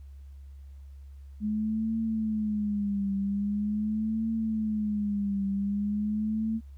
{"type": "tone with vibrato", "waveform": "sine", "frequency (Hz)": 210.2, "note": "G#3", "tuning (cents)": 21, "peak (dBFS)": -26, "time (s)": [1.4, 6.61], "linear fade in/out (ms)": 50, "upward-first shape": "triangle", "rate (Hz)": 0.43, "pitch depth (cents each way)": 120, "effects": ["added 69 Hz sine -43 dBFS peak until 6.77 s", "pink hiss -71 dBFS RMS until 6.77 s"]}